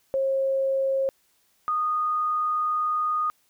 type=tone pair in turn; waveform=sine; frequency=538 / 1233.9 Hz; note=C5 / D#6; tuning=+48 / -15 cents; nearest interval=octave + major second; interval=1437 cents; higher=second; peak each=-21 / -22 dBFS; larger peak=first; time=0.14-1.09 / 1.68-3.3 s; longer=second; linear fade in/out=0 ms; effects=white hiss -66 dBFS RMS until 3.49 s